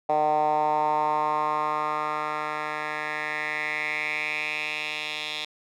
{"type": "tone with band-pass filter sweep", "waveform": "10% pulse", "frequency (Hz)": 152, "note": "D#3", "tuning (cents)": -40, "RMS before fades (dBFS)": -27, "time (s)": [0.09, 5.45], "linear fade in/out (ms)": 5, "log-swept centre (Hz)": [720, 3300], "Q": 4.2, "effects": []}